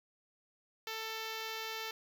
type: tone with notch filter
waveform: 5% pulse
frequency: 443.6 Hz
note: A4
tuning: 14 cents sharp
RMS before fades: -41 dBFS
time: 0.87-1.91 s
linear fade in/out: 2 ms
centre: 9400 Hz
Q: 0.89
effects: none